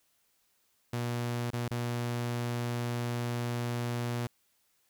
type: tone with dropouts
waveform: sawtooth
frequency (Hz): 120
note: B2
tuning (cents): -49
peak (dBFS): -27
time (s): 0.93-4.27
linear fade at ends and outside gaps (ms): 5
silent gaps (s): 1.505-1.532 / 1.682-1.709
effects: white hiss -72 dBFS RMS until 4.89 s